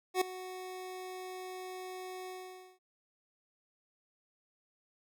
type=tone with ADSR envelope; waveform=25% pulse; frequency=370 Hz; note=F#4; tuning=in tune; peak=-21 dBFS; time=0.14-2.79 s; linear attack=73 ms; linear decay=5 ms; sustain=-17 dB; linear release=510 ms; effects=none